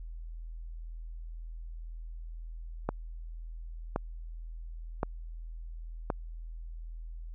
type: click train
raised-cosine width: 1 ms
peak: -15 dBFS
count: 4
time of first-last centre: 2.89-6.102 s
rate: 0.934 Hz
effects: added 41 Hz sine -39 dBFS peak until 7.34 s